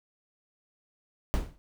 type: noise with exponential decay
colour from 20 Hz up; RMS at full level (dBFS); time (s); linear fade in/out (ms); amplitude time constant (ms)
brown; -22; 1.34-1.58; 0; 52
effects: none